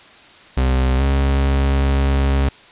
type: tone with pitch glide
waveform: 40% pulse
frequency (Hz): 64.9 to 68.36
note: C2 to C#2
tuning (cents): -13 to -24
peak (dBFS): -13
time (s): 0.57-2.49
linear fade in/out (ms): 5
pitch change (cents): +89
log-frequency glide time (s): 0.97-1.02
effects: white hiss -44 dBFS RMS until 2.71 s + resampled to 8000 Hz